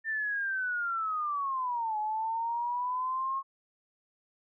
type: linear two-way sweep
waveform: sine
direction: down then up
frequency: 1799 to 845 to 1087 Hz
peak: -29 dBFS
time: 0.04-3.43 s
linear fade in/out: 50 ms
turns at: 1.98 s
effects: none